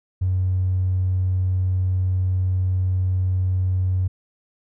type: tone with tanh clipping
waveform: triangle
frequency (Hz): 92.5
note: F#2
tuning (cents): 0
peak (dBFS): -17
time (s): 0.21-4.08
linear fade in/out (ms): 10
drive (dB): 1
effects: none